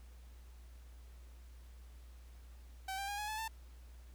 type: tone with pitch steps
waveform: sawtooth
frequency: 768 / 791 / 814.6 / 839 / 864 / 889.9 Hz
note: G5 / G5 / G#5 / G#5 / A5 / A5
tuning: -36 / +15 / -34 / +17 / -32 / +19 cents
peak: -35 dBFS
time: 2.88-3.48 s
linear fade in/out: 5 ms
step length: 100 ms
effects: added 60 Hz sine -52 dBFS peak until 4.14 s + pink hiss -67 dBFS RMS until 4.14 s